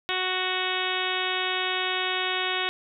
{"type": "harmonic tone", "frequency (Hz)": 370, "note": "F#4", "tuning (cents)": 0, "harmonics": [1, 2, 3, 4, 5, 6, 7, 8, 9, 10], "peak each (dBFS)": [-34, -34, -34, -34, -34, -34, -34, -34, -34, -34], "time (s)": [0.09, 2.69], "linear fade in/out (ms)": 0, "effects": []}